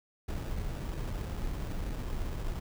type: noise with sample-and-hold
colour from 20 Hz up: brown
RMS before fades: -35 dBFS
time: 0.28-2.6 s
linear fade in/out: 10 ms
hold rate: 2100 Hz
effects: none